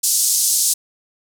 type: band-pass noise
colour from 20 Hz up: white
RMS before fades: -17 dBFS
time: 0.03-0.74 s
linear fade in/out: 10 ms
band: 5100 to 11000 Hz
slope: 24 dB/octave
effects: none